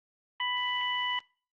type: harmonic tone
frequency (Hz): 991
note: B5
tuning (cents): +6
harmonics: 1 / 2 / 3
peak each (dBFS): -33 / -33 / -33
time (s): 0.4-1.19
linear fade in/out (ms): 2
type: click train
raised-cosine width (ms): 0.2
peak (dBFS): -39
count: 60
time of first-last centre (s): 0.57-1.204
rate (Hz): 93.1
effects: noise-tail reverb RT60 0.4 s tail -24 dB re dry + Opus 24 kbps